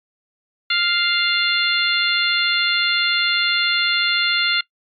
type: harmonic tone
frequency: 698.5 Hz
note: F5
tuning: in tune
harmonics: 2 / 3 / 4 / 5 / 6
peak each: -22 / -22 / -22 / -22 / -22 dBFS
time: 0.7-4.61 s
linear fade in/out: 5 ms
effects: noise-tail reverb RT60 0.1 s tail -21 dB re dry + MP3 96 kbps